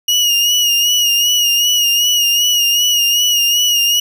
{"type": "tone with vibrato", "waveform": "30% pulse", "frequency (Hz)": 2876, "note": "F#7", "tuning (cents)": -50, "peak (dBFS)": -8, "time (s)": [0.08, 4], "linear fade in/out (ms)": 5, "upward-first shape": "sine", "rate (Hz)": 2.6, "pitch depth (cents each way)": 47, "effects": []}